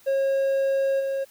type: tone with level steps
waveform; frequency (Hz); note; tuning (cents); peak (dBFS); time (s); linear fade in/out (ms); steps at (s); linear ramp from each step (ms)
triangle; 543; C#5; -36; -18 / -22; 0.06-1.25; 20; 0.99; 20
effects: white hiss -55 dBFS RMS until 1.3 s